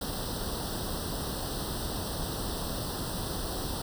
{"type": "noise with comb filter", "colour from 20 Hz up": "pink", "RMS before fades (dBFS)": -34, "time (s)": [0.01, 3.82], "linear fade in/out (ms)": 5, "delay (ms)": 0.22, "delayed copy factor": 1, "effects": []}